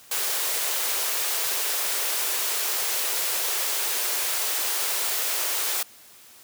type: high-pass noise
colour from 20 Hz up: white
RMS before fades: -26 dBFS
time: 0.11-5.83 s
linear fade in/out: 5 ms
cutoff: 360 Hz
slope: 48 dB/octave
effects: white hiss -50 dBFS RMS until 6.43 s + high-pass 80 Hz 12 dB/octave